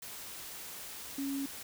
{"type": "tone in noise", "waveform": "sine", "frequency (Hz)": 276, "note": "C#4", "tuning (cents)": -7, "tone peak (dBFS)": -33, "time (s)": [1.18, 1.46], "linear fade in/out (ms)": 5, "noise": "white", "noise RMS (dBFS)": -45, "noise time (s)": [0.02, 1.63], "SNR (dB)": 9, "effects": []}